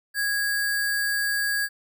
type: tone with sample-and-hold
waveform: sine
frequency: 1654 Hz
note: G#6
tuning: 8 cents flat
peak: -22 dBFS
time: 0.14-1.69 s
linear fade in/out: 50 ms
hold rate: 6300 Hz
effects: none